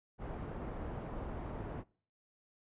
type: low-pass noise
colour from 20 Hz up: pink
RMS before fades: -42 dBFS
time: 0.18-1.84 s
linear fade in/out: 50 ms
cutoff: 930 Hz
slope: 12 dB/octave
effects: noise-tail reverb RT60 0.5 s tail -24 dB re dry + resampled to 8000 Hz